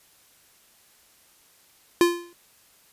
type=tone with exponential decay; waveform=square; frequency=346.3 Hz; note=F4; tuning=15 cents flat; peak=-13 dBFS; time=2.01-2.33 s; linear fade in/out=1 ms; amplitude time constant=69 ms; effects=white hiss -58 dBFS RMS until 2.92 s + resampled to 32000 Hz